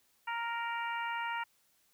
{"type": "harmonic tone", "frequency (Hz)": 466.2, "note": "A#4", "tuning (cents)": 0, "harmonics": [2, 3, 4, 5, 6], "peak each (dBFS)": [-36, -40, -42, -44, -46], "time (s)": [0.27, 1.44], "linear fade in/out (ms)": 10, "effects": ["white hiss -71 dBFS RMS until 1.93 s"]}